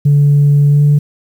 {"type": "tone with pitch glide", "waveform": "sine", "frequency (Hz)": [144.2, 146.13], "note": ["D3", "D3"], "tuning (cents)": [-31, -8], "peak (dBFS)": -4, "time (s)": [0.05, 0.99], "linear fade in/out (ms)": 10, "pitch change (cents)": 23, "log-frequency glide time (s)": [0.69, 0.82], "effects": ["tanh soft clip ceiling -3 dBFS", "7-bit"]}